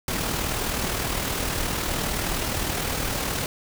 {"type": "noise with amplitude modulation", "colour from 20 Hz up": "pink", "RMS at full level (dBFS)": -25, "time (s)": [0.08, 3.46], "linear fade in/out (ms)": 2, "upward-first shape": "sine", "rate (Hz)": 39.4, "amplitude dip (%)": 40, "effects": []}